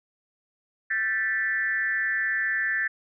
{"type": "tone with frequency modulation", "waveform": "sine", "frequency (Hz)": 1765, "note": "A6", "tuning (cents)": 5, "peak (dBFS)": -23, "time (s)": [0.9, 2.88], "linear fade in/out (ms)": 10, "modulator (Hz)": 204, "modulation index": 0.85, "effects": []}